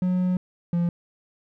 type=tone pair in turn; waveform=triangle; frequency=182.2 / 172.33 Hz; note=F#3 / F3; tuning=-26 / -23 cents; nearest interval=minor second; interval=97 cents; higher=first; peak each=-18 dBFS; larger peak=neither; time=0.02-0.37 / 0.73-0.89 s; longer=first; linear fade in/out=2 ms; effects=none